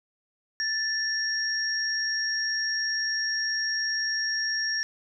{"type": "tone pair together", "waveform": "sine", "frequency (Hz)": [1758, 5581], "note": ["A6", "F8"], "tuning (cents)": [-2, -2], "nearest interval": "octave + minor sixth", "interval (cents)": 2000, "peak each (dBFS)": -28, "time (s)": [0.6, 4.83], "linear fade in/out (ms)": 0, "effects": []}